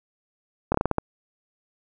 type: slowing click train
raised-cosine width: 1 ms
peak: -7 dBFS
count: 7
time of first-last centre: 0.72-0.984 s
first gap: 24 ms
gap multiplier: 1.24
effects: none